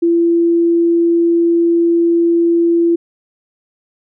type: tone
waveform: sine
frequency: 338.6 Hz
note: E4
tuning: 46 cents sharp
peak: -9 dBFS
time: 0.02-2.96 s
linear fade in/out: 10 ms
effects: none